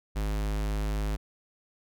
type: tone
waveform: square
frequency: 51.91 Hz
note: G#1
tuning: in tune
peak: -28 dBFS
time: 0.15-1.17 s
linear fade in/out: 20 ms
effects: none